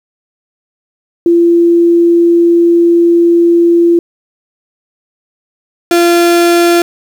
sine / 35% pulse tone pair in turn, 341.3 / 344.1 Hz, F4 / F4, -40 / -26 cents, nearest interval unison, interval 14 cents, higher second, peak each -4 dBFS, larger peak neither, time 1.26-3.99 / 5.91-6.82 s, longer first, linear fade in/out 2 ms, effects 7-bit

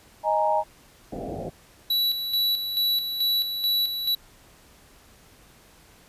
sine chord, D# suspended fourth, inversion none, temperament equal, 622.3 / 830.6 / 932.3 Hz, D#5 / G#5 / A#5, 0 / 0 / 0 cents, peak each -24 dBFS, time 0.23-0.64 s, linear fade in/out 50 ms
white low-pass noise, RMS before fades -33 dBFS, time 1.12-1.5 s, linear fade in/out 10 ms, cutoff 760 Hz, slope 96 dB/octave
square tone with tremolo, 3933 Hz, B7, 8 cents flat, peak -21 dBFS, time 1.9-4.15 s, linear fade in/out 5 ms, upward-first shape square, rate 2.3 Hz, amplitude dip 55%
effects pink hiss -54 dBFS RMS until 6.08 s + resampled to 32000 Hz

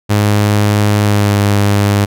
sawtooth tone with pitch glide, 103.83 to 101.69 Hz, G#2 to G#2, 0 to -36 cents, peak -5 dBFS, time 0.09-2.06 s, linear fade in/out 20 ms, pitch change -36 cents, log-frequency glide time 1.02-1.37 s, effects none

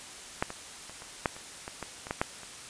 clicks, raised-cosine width 0.5 ms, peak -11 / -22 / -29 / -29 / -10 / -29 / -22 / -20 / -24 / -15 / -10 / -30 dBFS, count 12, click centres 0.425 / 0.504 / 0.896 / 1.021 / 1.258 / 1.365 / 1.679 / 1.827 / 2.069 / 2.109 / 2.215 / 2.433 s, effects white hiss -45 dBFS RMS until 2.69 s + resampled to 22050 Hz

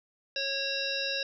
harmonic tone, 548 Hz, C#5, 20 cents flat, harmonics 1 / 3 / 5 / 7 / 9 / 10, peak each -37 / -37 / -35 / -35 / -38 / -38 dBFS, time 0.36-1.23 s, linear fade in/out 2 ms, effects none

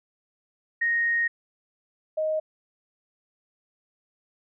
sine tone pair in turn, 1864.7 / 624.6 Hz, A#6 / D#5, 0 / +7 cents, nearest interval octave + perfect fifth, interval 1893 cents, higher first, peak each -21 / -23 dBFS, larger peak first, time 0.81-1.28 / 2.17-2.4 s, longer first, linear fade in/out 10 ms, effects none

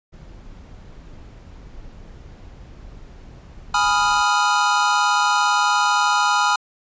brown noise, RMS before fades -40 dBFS, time 0.12-4.22 s, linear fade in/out 20 ms
square chord, F half-diminished seventh, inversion first, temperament equal, 830.6 / 987.8 / 1244.5 / 1396.9 Hz, Ab5 / Cb6 / Eb6 / F6, 0 / 0 / 0 / 0 cents, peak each -22 dBFS, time 3.74-6.56 s, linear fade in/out 5 ms
effects resampled to 16000 Hz

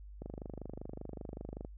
click train, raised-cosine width 2 ms, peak -29 dBFS, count 37, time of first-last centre 0.22-1.649 s, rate 25.2 Hz, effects added 50 Hz sine -47 dBFS peak until 1.77 s

